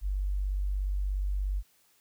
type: tone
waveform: sine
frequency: 48.46 Hz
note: G1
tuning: 19 cents flat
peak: -27 dBFS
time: 0.01-1.63 s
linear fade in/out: 50 ms
effects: white hiss -66 dBFS RMS until 2 s